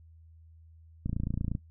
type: click train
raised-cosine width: 5 ms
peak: -19 dBFS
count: 15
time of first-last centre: 1.06-1.551 s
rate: 28.5 Hz
effects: noise-tail reverb RT60 0.1 s tail -17 dB re dry + added 81 Hz sine -52 dBFS peak until 1.7 s